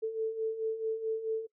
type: beating tone pair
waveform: sine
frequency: 440 / 444.6 Hz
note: A4 / A4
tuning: 0 / +18 cents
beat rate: 4.6 Hz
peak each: -37 / -31 dBFS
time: 0.02-1.47 s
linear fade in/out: 20 ms
effects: noise-tail reverb RT60 0.1 s tail -23 dB re dry